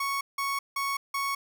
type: tone bursts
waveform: 30% pulse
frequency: 1108.7 Hz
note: C#6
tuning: in tune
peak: -25 dBFS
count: 4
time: 0-1.35 s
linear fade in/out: 5 ms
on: 210 ms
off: 170 ms
effects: none